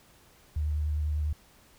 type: tone with vibrato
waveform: sine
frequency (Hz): 75.4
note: D2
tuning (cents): +46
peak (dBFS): -26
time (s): 0.56-1.33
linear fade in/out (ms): 5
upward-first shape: sine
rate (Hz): 10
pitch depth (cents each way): 19
effects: pink hiss -59 dBFS RMS until 1.78 s